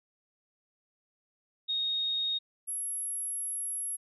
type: tone pair in turn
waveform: sine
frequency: 3729 / 11202 Hz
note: A#7 / F9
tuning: 0 / +4 cents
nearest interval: octave + perfect fifth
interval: 1904 cents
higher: second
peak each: -28 / -32 dBFS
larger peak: first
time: 1.68-2.39 / 2.67-3.97 s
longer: second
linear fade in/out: 20 ms
effects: none